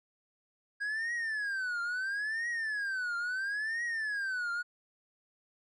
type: tone with vibrato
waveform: triangle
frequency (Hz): 1630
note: G#6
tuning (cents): -33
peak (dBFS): -30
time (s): 0.8-4.63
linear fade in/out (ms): 20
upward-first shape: triangle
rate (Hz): 0.74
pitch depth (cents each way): 280
effects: resampled to 24000 Hz